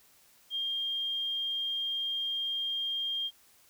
sine tone, 3209 Hz, G7, 40 cents sharp, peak -30 dBFS, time 0.5-3.31 s, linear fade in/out 50 ms, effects white hiss -62 dBFS RMS until 3.69 s

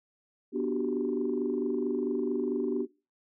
sine chord, G major seventh, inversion first, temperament just, 245 / 294 / 367.5 / 392 Hz, B3 / D4 / F#4 / G4, -14 / +2 / -12 / 0 cents, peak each -32 dBFS, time 0.52-2.87 s, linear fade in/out 50 ms, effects noise-tail reverb RT60 0.3 s tail -21 dB re dry + tanh soft clip ceiling -19 dBFS

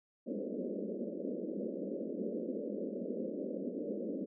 pink band-pass noise, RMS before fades -39 dBFS, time 0.26-4.26 s, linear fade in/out 20 ms, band 190 to 580 Hz, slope 96 dB/octave, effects none

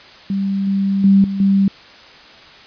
sine tone with level steps, 196 Hz, G3, in tune, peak -16 / -14 / -7 / -19 / -10 dBFS, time 0.3-1.68 s, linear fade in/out 2 ms, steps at 0.67 / 1.04 / 1.24 / 1.4 s, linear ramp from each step 2 ms, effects white hiss -41 dBFS RMS until 2.66 s + resampled to 11025 Hz

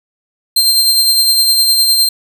sawtooth tone with tremolo, 4160 Hz, C8, 11 cents flat, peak -4 dBFS, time 0.56-2.09 s, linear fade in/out 5 ms, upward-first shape sine, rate 9.8 Hz, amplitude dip 35%, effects none

